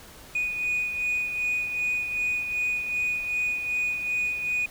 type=beating tone pair; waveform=sine; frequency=2473 / 2475.6 Hz; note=D#7 / D#7; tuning=-11 / -9 cents; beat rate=2.6 Hz; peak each=-24 / -32 dBFS; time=0.35-4.66 s; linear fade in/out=5 ms; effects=tanh soft clip ceiling -21 dBFS + pink hiss -47 dBFS RMS until 4.7 s